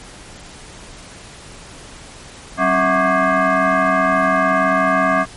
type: tone with frequency modulation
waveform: sine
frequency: 269.9 Hz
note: C#4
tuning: 46 cents flat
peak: -12 dBFS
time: 2.57-5.26 s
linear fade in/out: 50 ms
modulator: 459 Hz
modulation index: 3.2
effects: pink hiss -38 dBFS RMS until 5.36 s + MP3 48 kbps